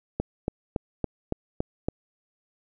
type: click train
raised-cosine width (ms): 2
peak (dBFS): -12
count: 7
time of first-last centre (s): 0.2-1.885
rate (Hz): 3.56
effects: none